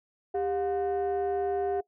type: tone pair together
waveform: sine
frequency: 397.2 / 718 Hz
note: G4 / F5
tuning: +23 / +48 cents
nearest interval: minor seventh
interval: 1025 cents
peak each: -26 / -29 dBFS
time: 0.34-1.81 s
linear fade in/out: 10 ms
effects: noise-tail reverb RT60 0.1 s tail -20 dB re dry + tanh soft clip ceiling -23 dBFS